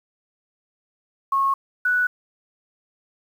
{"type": "tone pair in turn", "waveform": "sine", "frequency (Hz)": [1092, 1478.4], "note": ["C#6", "F#6"], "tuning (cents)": [-26, -2], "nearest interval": "perfect fourth", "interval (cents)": 524, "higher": "second", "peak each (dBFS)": -17, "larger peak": "neither", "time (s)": [[1.32, 1.54], [1.85, 2.07]], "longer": "neither", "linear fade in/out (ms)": 5, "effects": ["8-bit"]}